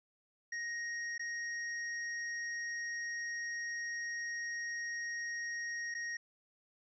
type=tone with dropouts; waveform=square; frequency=1874 Hz; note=A#6; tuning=9 cents sharp; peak=-38 dBFS; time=0.52-6.17 s; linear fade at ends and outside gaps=5 ms; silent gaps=1.18-1.194 / 5.942-5.948 s; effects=resampled to 16000 Hz